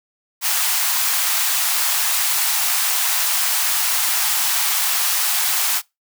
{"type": "high-pass noise", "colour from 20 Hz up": "white", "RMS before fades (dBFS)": -19, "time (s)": [0.41, 5.82], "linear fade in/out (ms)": 50, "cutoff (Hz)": 700, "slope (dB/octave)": 48, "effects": ["noise-tail reverb RT60 0.2 s tail -23 dB re dry"]}